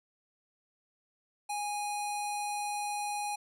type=tone with low-pass filter; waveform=square; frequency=826 Hz; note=G#5; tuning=10 cents flat; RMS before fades=-35 dBFS; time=1.49-3.36 s; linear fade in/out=10 ms; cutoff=10000 Hz; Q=2.7; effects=none

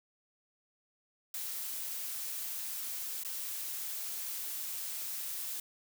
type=noise with dropouts; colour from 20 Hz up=blue; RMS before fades=-39 dBFS; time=1.34-5.6 s; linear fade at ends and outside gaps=2 ms; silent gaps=3.235-3.248 s; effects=none

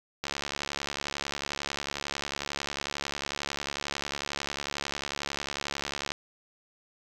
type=click train; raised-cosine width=0.2 ms; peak=-14 dBFS; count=419; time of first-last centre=0.24-6.119 s; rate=71.1 Hz; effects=8-bit

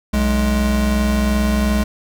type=tone pair together; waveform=square; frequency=62.37 / 209.8 Hz; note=B1 / G#3; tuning=+18 / +18 cents; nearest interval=octave + major sixth; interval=2100 cents; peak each=-18 dBFS; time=0.13-1.84 s; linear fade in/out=10 ms; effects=none

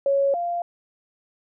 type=tone pair in turn; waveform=sine; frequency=554.4 / 694.3 Hz; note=C#5 / F5; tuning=0 / -10 cents; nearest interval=major third; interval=390 cents; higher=second; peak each=-17 / -23 dBFS; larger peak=first; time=0.06-0.34 / 0.34-0.62 s; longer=neither; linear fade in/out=2 ms; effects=none

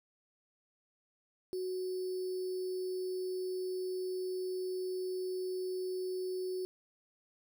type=tone with sample-and-hold; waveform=sine; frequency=370 Hz; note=F#4; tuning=in tune; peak=-34 dBFS; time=1.53-6.65 s; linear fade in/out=0 ms; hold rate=4900 Hz; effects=none

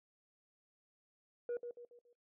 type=tone with echo; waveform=sine; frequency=480.4 Hz; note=B4; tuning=48 cents flat; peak=-33 dBFS; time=1.49-1.57 s; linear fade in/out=2 ms; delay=140 ms; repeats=4; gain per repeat=-8 dB; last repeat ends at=2.13 s; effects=noise-tail reverb RT60 0.1 s tail -18 dB re dry + tanh soft clip ceiling -35 dBFS

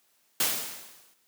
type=noise with exponential decay; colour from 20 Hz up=white; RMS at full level=-23 dBFS; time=0.4-1.14 s; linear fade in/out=5 ms; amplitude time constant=160 ms; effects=white hiss -68 dBFS RMS until 1.27 s + high-pass 150 Hz 12 dB/octave

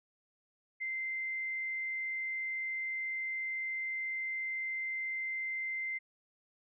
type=tone; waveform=sine; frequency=2081 Hz; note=C7; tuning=10 cents flat; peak=-34 dBFS; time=0.8-5.99 s; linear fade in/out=20 ms; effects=none

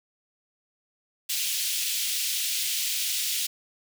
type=high-pass noise; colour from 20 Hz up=pink; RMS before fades=-28 dBFS; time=1.29-3.47 s; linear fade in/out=10 ms; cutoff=2800 Hz; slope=24 dB/octave; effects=none

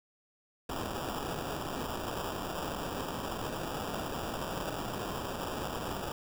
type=noise with sample-and-hold; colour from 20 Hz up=white; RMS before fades=-37 dBFS; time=0.69-6.12 s; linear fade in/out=2 ms; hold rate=2100 Hz; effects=none

